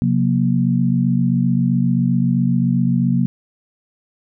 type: tone cluster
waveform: sine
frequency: 132.6 / 180.2 / 235.6 Hz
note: C3 / F#3 / A#3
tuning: +23 / -45 / +19 cents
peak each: -18 dBFS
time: 0.02-3.26 s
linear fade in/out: 0 ms
effects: none